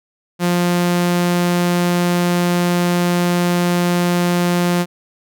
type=tone; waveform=sawtooth; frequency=175.7 Hz; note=F3; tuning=11 cents sharp; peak=-10 dBFS; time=0.39-4.86 s; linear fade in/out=50 ms; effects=none